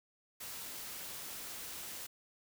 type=noise; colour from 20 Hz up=white; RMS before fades=-45 dBFS; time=0.4-2.07 s; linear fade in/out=10 ms; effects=none